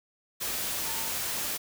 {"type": "tone in noise", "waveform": "sine", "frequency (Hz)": 905, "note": "A5", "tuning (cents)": 48, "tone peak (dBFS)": -42, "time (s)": [0.85, 1.11], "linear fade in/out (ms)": 20, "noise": "white", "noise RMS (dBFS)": -32, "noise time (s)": [0.4, 1.58], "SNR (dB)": -13, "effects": []}